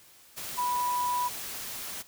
sine tone in noise, 984 Hz, B5, 7 cents flat, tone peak -26 dBFS, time 0.57-1.29 s, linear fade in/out 20 ms, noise white, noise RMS -38 dBFS, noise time 0.36-2.03 s, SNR +9 dB, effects white hiss -56 dBFS RMS until 2.07 s

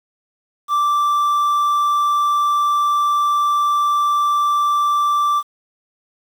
triangle tone with quantisation, 1172 Hz, D6, 4 cents flat, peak -12 dBFS, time 0.68-5.43 s, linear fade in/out 50 ms, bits 7, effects none

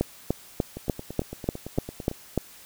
two click trains, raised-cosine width 2 ms, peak -9 / -21 dBFS, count 9 / 13, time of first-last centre 0.01-2.377 / 0.77-2.114 s, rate 3.38 / 8.93 Hz, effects white hiss -49 dBFS RMS until 2.65 s

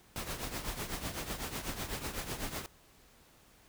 pink noise with tremolo, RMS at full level -36 dBFS, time 0.16-2.66 s, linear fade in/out 0 ms, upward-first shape triangle, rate 8 Hz, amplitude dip 75%, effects pink hiss -62 dBFS RMS until 3.68 s

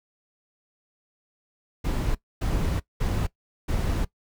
brown noise bursts at uneven times, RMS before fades -25 dBFS, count 4, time 1.84-2.15 / 2.41-2.8 / 3-3.27 / 3.68-4.05 s, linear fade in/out 10 ms, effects noise-tail reverb RT60 0.1 s tail -19 dB re dry

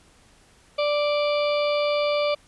harmonic tone with a mistuned harmonic, 587.3 Hz, D5, in tune, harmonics 1 / 2 / 4 / 5 / 6 / 7 / 8, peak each -21 / -30 / -31 / -37 / -35 / -41 / -37 dBFS, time 0.78-2.35 s, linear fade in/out 10 ms, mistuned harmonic 7, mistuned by +49 cents, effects pink hiss -56 dBFS RMS until 2.47 s + resampled to 24000 Hz

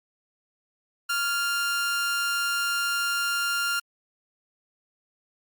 sawtooth tone with amplitude modulation, 1396.9 Hz, F6, in tune, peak -19 dBFS, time 1.09-3.8 s, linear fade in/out 10 ms, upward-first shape sine, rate 288 Hz, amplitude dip 35%, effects Opus 48 kbps

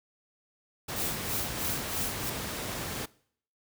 pink noise, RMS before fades -35 dBFS, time 0.88-3.06 s, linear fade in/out 10 ms
blue noise with tremolo, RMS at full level -32 dBFS, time 0.96-2.3 s, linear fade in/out 5 ms, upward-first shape sine, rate 3.1 Hz, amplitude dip 90%
effects noise-tail reverb RT60 0.6 s tail -22 dB re dry + high-pass 60 Hz 12 dB/octave

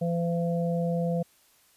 harmonic tone, 170.1 Hz, F3, 45 cents flat, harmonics 1 / 3 / 4, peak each -26 / -30 / -35 dBFS, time 0.01-1.23 s, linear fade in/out 10 ms, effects white hiss -62 dBFS RMS until 1.76 s + resampled to 32000 Hz

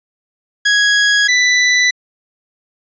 sawtooth tone pair in turn, 1661 / 1984.2 Hz, G#6 / B6, 0 / +8 cents, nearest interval minor third, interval 308 cents, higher second, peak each -6 dBFS, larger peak neither, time 0.65-1.28 / 1.28-1.91 s, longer neither, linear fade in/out 10 ms, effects resampled to 16000 Hz

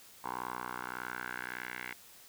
10% pulse tone with band-pass filter sweep, 61.74 Hz, B1, in tune, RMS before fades -41 dBFS, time 0.24-1.93 s, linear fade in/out 5 ms, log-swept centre 1000 to 2000 Hz, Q 3.7, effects white hiss -56 dBFS RMS until 2.28 s

